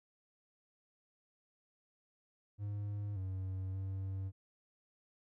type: tone with pitch steps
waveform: triangle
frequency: 102.6 / 94.4 / 96 Hz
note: G#2 / F#2 / G2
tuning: -21 / +35 / -36 cents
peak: -35 dBFS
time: 2.58-4.32 s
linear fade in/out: 50 ms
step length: 580 ms
effects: none